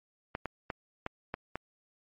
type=clicks; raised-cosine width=0.5 ms; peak=-19 dBFS; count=6; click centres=0.351 / 0.457 / 0.702 / 1.064 / 1.341 / 1.556 s; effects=MP3 32 kbps